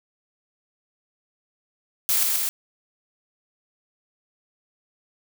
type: noise with echo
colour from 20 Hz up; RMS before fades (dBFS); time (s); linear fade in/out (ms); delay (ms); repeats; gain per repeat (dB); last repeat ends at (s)
blue; -21; 2.09-2.23; 0; 130; 2; -2; 2.49
effects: none